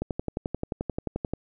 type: click train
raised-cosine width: 2 ms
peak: -15 dBFS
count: 16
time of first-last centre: 0.02-1.336 s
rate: 11.4 Hz
effects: none